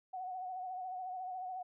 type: tone with vibrato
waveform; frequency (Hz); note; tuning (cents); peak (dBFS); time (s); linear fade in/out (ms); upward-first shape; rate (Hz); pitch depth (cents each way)
sine; 740; F#5; 0; -39; 0.13-1.63; 10; sine; 14; 43
effects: none